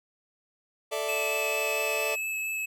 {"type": "chord", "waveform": "sawtooth", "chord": "A suspended fourth", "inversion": "none", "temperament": "just", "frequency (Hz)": [440, 586.7, 660], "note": ["A4", "D5", "E5"], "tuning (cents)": [0, -2, 2], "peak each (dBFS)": [-29, -28, -30], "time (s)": [0.91, 2.16], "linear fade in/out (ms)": 20}
{"type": "tone with vibrato", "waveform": "square", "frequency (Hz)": 2600, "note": "E7", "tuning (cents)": -24, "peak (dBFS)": -30, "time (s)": [1.08, 2.66], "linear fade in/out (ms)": 10, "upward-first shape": "sine", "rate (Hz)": 4.4, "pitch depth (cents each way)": 10}
{"effects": []}